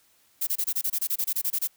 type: noise bursts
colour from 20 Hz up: violet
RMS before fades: -26 dBFS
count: 15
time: 0.41-1.675 s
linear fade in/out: 10 ms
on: 61 ms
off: 25 ms
effects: white hiss -63 dBFS RMS until 1.76 s